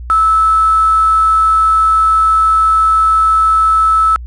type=tone with quantisation; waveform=sine; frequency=1307 Hz; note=E6; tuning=15 cents flat; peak=-7 dBFS; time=0.1-4.16 s; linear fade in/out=0 ms; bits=5; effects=added 60 Hz sine -24 dBFS peak until 4.26 s + resampled to 22050 Hz